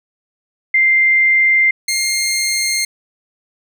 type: tone pair in turn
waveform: sine / 15% pulse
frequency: 2093 / 2119 Hz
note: C7 / C7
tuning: 0 / +21 cents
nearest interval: unison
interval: 21 cents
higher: second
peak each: -9 dBFS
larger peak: neither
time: 0.74-1.71 / 1.88-2.85 s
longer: neither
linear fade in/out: 5 ms
effects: none